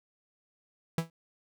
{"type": "tone with exponential decay", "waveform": "45% pulse", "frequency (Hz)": 164.81, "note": "E3", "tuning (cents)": 0, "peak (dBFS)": -23, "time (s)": [0.98, 1.1], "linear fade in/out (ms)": 2, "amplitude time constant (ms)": 25, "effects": []}